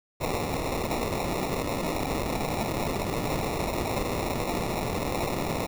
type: noise with sample-and-hold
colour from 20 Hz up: white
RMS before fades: -29 dBFS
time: 0.2-5.67 s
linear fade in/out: 20 ms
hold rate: 1575 Hz
effects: none